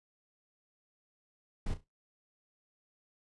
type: noise with echo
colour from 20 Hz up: brown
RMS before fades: -33 dBFS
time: 1.66-1.74 s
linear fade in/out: 5 ms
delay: 34 ms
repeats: 3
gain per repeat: -12 dB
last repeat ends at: 1.842 s
effects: noise-tail reverb RT60 0.2 s tail -21 dB re dry + resampled to 24000 Hz